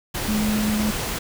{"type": "tone in noise", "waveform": "sine", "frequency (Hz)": 213.2, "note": "G#3", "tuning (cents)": 46, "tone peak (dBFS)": -20, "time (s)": [0.28, 0.91], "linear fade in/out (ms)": 10, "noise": "pink", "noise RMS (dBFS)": -27, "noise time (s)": [0.14, 1.19], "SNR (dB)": 4, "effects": []}